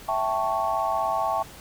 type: chord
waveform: sine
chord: A dominant seventh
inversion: second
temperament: equal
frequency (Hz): 659.3 / 784 / 880 / 1108.7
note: E5 / G5 / A5 / C#6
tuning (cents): 0 / 0 / 0 / 0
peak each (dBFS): -28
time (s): 0.08-1.43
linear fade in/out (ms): 10
effects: pink hiss -45 dBFS RMS until 1.6 s